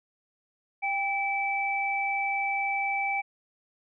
sine tone pair together, 794 / 2312 Hz, G5 / D7, +22 / -28 cents, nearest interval octave + perfect fifth, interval 1850 cents, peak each -29 / -28 dBFS, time 0.82-3.22 s, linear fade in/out 20 ms, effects none

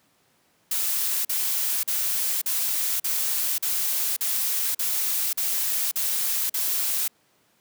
blue noise bursts, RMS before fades -25 dBFS, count 11, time 0.71-7.08 s, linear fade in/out 5 ms, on 540 ms, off 43 ms, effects pink hiss -64 dBFS RMS until 7.6 s + high-pass 150 Hz 12 dB/octave

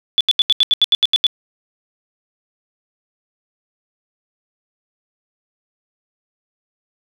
sine tone bursts, 3458 Hz, A7, 31 cents flat, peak -9 dBFS, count 11, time 0.18-1.267 s, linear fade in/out 0 ms, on 27 ms, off 79 ms, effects none

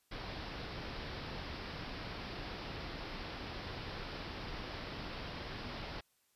pink low-pass noise, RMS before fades -44 dBFS, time 0.11-6.01 s, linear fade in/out 10 ms, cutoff 5300 Hz, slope 96 dB/octave, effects white hiss -75 dBFS RMS until 6.35 s + resampled to 32000 Hz

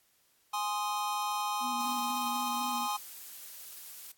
square chord, Ab major, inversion none, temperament equal, 830.6 / 1046.5 / 1244.5 Hz, Ab5 / C6 / Eb6, 0 / 0 / 0 cents, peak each -35 / -36 / -38 dBFS, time 0.53-2.97 s, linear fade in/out 10 ms
sine tone with vibrato, 244.4 Hz, B3, 18 cents flat, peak -39 dBFS, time 1.6-2.88 s, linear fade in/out 50 ms, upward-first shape square, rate 4 Hz, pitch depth 21 cents each way
blue noise, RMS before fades -46 dBFS, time 1.8-4.12 s, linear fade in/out 5 ms
effects white hiss -69 dBFS RMS until 4.17 s + AAC 64 kbps

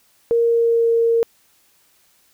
sine tone with pitch glide, 466.2 to 461.4 Hz, A#4 to A#4, 0 to -18 cents, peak -13 dBFS, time 0.31-1.23 s, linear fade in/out 0 ms, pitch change -18 cents, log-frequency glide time 0.43-0.9 s, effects white hiss -58 dBFS RMS until 2.33 s

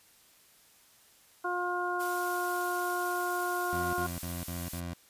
harmonic tone, 356 Hz, F4, 33 cents sharp, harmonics 1 / 2 / 3 / 4, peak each -35 / -35 / -35 / -35 dBFS, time 1.44-4.07 s, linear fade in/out 10 ms
blue noise, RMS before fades -41 dBFS, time 1.99-4.81 s, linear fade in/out 20 ms
20% pulse tone bursts, 86.7 Hz, F2, 12 cents flat, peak -31 dBFS, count 5, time 3.73-4.934 s, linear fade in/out 0 ms, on 200 ms, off 51 ms
effects white hiss -61 dBFS RMS until 5.09 s + resampled to 32000 Hz

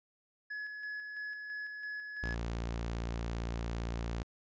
triangle tone with tremolo, 1696 Hz, G#6, 36 cents sharp, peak -36 dBFS, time 0.5-2.35 s, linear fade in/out 10 ms, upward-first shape square, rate 3 Hz, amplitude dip 35%
sawtooth tone, 57.6 Hz, A#1, 20 cents flat, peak -31 dBFS, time 2.23-4.23 s, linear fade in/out 0 ms
effects resampled to 16000 Hz

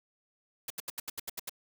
white noise bursts, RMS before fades -37 dBFS, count 9, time 0.68-1.495 s, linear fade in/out 5 ms, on 23 ms, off 76 ms, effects none

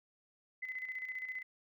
sine tone with tremolo, 2029 Hz, B6, 46 cents sharp, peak -37 dBFS, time 0.62-1.43 s, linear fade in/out 10 ms, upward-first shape square, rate 15 Hz, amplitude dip 55%, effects none

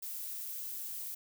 violet noise, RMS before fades -41 dBFS, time 0.02-1.15 s, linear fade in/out 10 ms, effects none

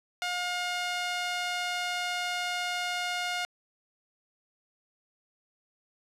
sawtooth tone with band-pass filter, 714 Hz, F5, 38 cents sharp, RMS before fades -32 dBFS, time 0.22-3.45 s, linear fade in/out 0 ms, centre 2800 Hz, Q 0.7, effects resampled to 32000 Hz + 10-bit

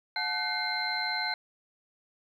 sine tone cluster, 726 / 865 / 1513 / 2111 / 4103 Hz, F#5 / A5 / F#6 / C7 / C8, -33 / -30 / +38 / +15 / -35 cents, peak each -38 / -36 / -35 / -34 / -33 dBFS, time 0.16-1.34 s, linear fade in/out 2 ms, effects 10-bit

